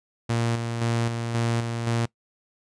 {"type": "tone with tremolo", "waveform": "sawtooth", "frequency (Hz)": 116.54, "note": "A#2", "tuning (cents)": 0, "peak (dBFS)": -18, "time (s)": [0.29, 2.06], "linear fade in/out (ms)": 10, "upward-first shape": "square", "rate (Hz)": 1.9, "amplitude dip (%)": 45, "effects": ["noise-tail reverb RT60 0.1 s tail -22 dB re dry", "resampled to 22050 Hz"]}